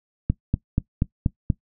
click train, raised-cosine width 5 ms, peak -7 dBFS, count 6, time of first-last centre 0.3-1.502 s, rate 4.16 Hz, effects noise-tail reverb RT60 0.1 s tail -19 dB re dry

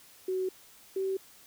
sine tone pair in turn, 373.6 / 383.7 Hz, F#4 / G4, +17 / -37 cents, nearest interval unison, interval 46 cents, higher second, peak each -28 dBFS, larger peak neither, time 0.28-0.49 / 0.96-1.17 s, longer neither, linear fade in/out 5 ms, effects white hiss -56 dBFS RMS until 1.46 s

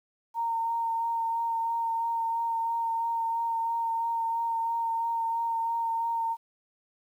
sine tone with vibrato, 919 Hz, A#5, 25 cents flat, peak -26 dBFS, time 0.34-6.37 s, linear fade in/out 50 ms, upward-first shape sine, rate 3 Hz, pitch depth 15 cents each way, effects 10-bit

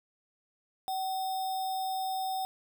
sine tone with sample-and-hold, 760 Hz, F#5, 46 cents sharp, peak -30 dBFS, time 0.88-2.45 s, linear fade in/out 0 ms, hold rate 4410 Hz, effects none

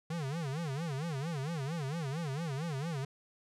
square tone with vibrato, 150.8 Hz, D3, 46 cents sharp, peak -35 dBFS, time 0.1-3.05 s, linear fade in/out 5 ms, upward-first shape sine, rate 4.4 Hz, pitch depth 230 cents each way, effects low-pass 9000 Hz 12 dB/octave

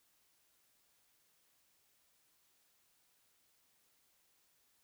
silence, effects white hiss -74 dBFS RMS until 4.83 s

